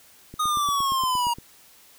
click train, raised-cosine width 3 ms, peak -26 dBFS, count 10, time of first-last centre 0.34-1.385 s, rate 8.61 Hz
square linear sweep, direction down, 1244.5 to 941 Hz, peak -22 dBFS, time 0.39-1.34 s, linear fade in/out 10 ms
effects white hiss -53 dBFS RMS until 1.98 s

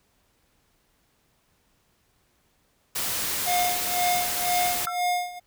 white noise, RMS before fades -28 dBFS, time 2.95-4.86 s, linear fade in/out 10 ms
square tone with tremolo, 714 Hz, F5, 38 cents sharp, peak -22 dBFS, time 3.46-5.4 s, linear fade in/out 20 ms, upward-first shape sine, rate 2 Hz, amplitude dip 85%
sine tone with exponential decay, 1347 Hz, E6, 37 cents sharp, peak -22 dBFS, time 4.87-5.01 s, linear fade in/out 1 ms, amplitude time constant 30 ms
effects pink hiss -67 dBFS RMS until 5.46 s

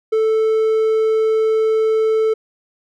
triangle tone, 440 Hz, A4, in tune, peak -11 dBFS, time 0.12-2.34 s, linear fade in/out 10 ms, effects none

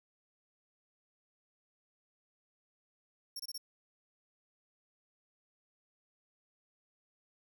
sawtooth tone bursts, 5510 Hz, F8, 24 cents flat, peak -37 dBFS, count 4, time 3.36-3.579 s, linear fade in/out 5 ms, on 36 ms, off 25 ms, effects none

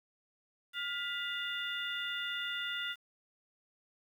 harmonic tone with a mistuned harmonic, 707 Hz, F5, 21 cents sharp, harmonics 2 / 3 / 4 / 5, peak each -39 / -42 / -40 / -41 dBFS, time 0.73-2.96 s, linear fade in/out 50 ms, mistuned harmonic 3, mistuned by -120 cents, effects 10-bit

